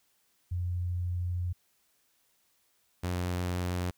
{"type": "tone pair in turn", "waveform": ["sine", "sawtooth"], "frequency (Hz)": [88.7, 89.37], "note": ["F2", "F2"], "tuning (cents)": [27, 40], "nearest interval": "unison", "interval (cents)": 13, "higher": "second", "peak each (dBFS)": [-29, -26], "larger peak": "second", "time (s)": [[0.51, 1.53], [3.03, 3.91]], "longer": "first", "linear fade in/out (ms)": 10, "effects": ["white hiss -71 dBFS RMS until 3.97 s"]}